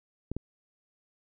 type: clicks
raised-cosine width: 3 ms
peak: -20 dBFS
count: 2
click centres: 0.316 / 0.366 s
effects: none